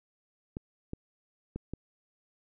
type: clicks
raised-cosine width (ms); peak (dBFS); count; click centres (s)
3; -23; 4; 0.569 / 0.934 / 1.56 / 1.736
effects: none